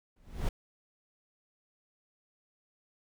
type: noise with exponential growth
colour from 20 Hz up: brown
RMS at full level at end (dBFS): -26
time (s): 0.16-0.49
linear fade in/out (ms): 5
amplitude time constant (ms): 70
effects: none